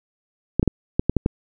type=clicks; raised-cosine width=3 ms; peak=-4 dBFS; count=7; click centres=0.596 / 0.629 / 0.677 / 0.995 / 1.096 / 1.167 / 1.261 s; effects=none